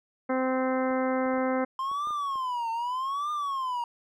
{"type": "harmonic tone", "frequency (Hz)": 259.4, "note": "C4", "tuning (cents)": -15, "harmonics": [1, 2, 3, 4, 5, 6, 7, 8], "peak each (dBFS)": [-28, -28, -34, -36, -37, -40, -44, -41], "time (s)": [0.29, 1.65], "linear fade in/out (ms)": 10}
{"type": "clicks", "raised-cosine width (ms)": 1, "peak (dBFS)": -34, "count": 8, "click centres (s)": [0.909, 1.261, 1.339, 1.38, 1.915, 2.072, 2.107, 2.357]}
{"type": "tone with vibrato", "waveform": "triangle", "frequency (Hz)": 1046.5, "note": "C6", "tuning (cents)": 0, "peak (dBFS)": -26, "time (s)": [1.79, 3.84], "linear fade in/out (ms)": 2, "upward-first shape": "triangle", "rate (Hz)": 0.82, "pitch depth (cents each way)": 260}
{"effects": []}